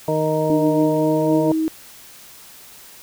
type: harmonic tone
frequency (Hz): 155.56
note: D#3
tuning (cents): 0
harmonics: 1 / 2 / 3 / 4 / 6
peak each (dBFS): -24 / -25 / -22 / -21 / -27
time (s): 0.08-1.52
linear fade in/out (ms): 2
type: tone with pitch glide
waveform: sine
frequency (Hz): 303.1 to 317.4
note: D#4 to D#4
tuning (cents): -45 to +35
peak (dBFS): -17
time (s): 0.5-1.68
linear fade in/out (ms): 0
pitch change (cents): +80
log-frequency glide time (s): 0.67-1.4
effects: white hiss -43 dBFS RMS until 3.02 s